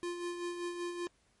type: tone with tremolo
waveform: square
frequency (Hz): 349.2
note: F4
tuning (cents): 0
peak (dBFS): -35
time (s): 0.03-1.07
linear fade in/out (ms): 0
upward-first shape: sine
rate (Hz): 5.2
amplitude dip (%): 50
effects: pink hiss -71 dBFS RMS until 1.4 s + MP3 48 kbps